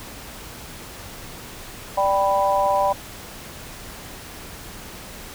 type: chord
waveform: sine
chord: G major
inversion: second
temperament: equal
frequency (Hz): 587.3 / 784 / 987.8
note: D5 / G5 / B5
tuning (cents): 0 / 0 / 0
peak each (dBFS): -21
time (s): 1.97-2.93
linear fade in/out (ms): 10
effects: pink hiss -38 dBFS RMS until 5.34 s